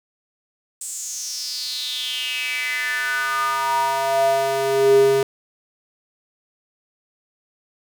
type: tone with high-pass filter sweep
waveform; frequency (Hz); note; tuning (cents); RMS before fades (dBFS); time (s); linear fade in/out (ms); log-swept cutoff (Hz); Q
square; 135.6; C#3; -38; -21; 0.81-5.23; 2; 8100 to 330; 6.1
effects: none